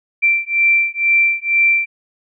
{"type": "beating tone pair", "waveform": "sine", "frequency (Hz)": [2349, 2351.1], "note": ["D7", "D7"], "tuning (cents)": [0, 1], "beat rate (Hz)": 2.1, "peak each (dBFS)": -15, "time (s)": [0.22, 1.86], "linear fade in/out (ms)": 20, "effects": []}